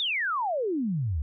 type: exponential sweep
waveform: sine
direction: down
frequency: 3729 to 67.9 Hz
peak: -25 dBFS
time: 0-1.22 s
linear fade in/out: 0 ms
effects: none